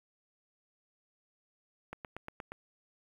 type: click train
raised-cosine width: 0.5 ms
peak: -26 dBFS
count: 6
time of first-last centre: 1.93-2.52 s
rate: 8.48 Hz
effects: 9-bit